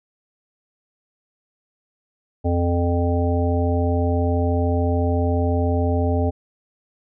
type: harmonic tone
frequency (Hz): 86.6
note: F2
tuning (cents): -14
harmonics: 1 / 3 / 5 / 7 / 9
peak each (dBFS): -19 / -24 / -26 / -27 / -29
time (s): 2.44-6.31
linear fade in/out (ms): 20
effects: none